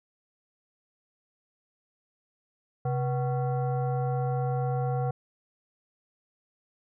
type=tone with frequency modulation; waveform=sine; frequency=132.5 Hz; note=C3; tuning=22 cents sharp; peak=-25 dBFS; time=2.85-5.11 s; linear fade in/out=5 ms; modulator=619 Hz; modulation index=0.85; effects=none